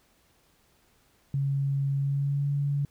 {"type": "tone with pitch glide", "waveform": "sine", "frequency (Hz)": [138.59, 142.24], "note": ["C#3", "C#3"], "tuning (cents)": [0, 45], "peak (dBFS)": -24, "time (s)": [1.34, 2.85], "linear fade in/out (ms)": 2, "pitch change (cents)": 45, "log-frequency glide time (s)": [1.96, 2.49], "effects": ["pink hiss -65 dBFS RMS until 2.9 s"]}